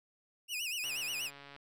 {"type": "tone with vibrato", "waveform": "sawtooth", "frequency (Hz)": 2686, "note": "E7", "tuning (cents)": 32, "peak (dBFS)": -32, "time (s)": [0.48, 1.31], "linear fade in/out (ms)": 50, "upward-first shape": "sine", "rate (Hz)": 8.3, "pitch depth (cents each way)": 170}
{"type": "click train", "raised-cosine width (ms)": 0.3, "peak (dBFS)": -35, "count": 103, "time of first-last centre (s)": [0.84, 1.563], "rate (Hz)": 141}
{"effects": []}